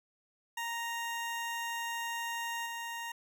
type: tone with level steps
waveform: 20% pulse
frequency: 932.3 Hz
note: A#5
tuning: in tune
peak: -30 / -33 dBFS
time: 0.57-3.12 s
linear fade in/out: 5 ms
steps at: 2.65 s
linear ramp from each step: 20 ms
effects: none